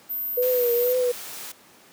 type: tone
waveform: sine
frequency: 13600 Hz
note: G#9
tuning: 40 cents sharp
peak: -26 dBFS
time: 0.09-0.94 s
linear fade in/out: 20 ms
type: tone with vibrato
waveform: sine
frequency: 489.4 Hz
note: B4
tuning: 16 cents flat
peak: -19 dBFS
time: 0.37-1.12 s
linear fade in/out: 10 ms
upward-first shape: triangle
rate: 2.1 Hz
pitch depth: 68 cents each way
type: noise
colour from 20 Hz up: white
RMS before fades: -37 dBFS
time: 0.42-1.52 s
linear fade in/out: 5 ms
effects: pink hiss -52 dBFS RMS until 1.92 s + high-pass 200 Hz 12 dB/octave